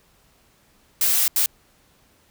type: noise bursts at uneven times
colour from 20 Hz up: blue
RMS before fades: -19 dBFS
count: 2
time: 1.01-1.28 / 1.36-1.46 s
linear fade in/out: 2 ms
effects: pink hiss -59 dBFS RMS until 2.3 s